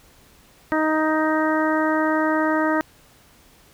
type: harmonic tone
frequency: 312.4 Hz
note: D#4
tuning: 7 cents sharp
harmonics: 1 / 2 / 3 / 4 / 5 / 6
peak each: -21 / -24 / -26 / -27 / -28 / -29 dBFS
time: 0.72-2.81 s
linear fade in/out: 0 ms
effects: pink hiss -53 dBFS RMS until 3.73 s